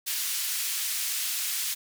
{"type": "band-pass noise", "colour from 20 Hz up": "white", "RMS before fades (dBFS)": -30, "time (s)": [0.06, 1.75], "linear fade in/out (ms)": 20, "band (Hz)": [2100, 16000], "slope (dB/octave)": 12, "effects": []}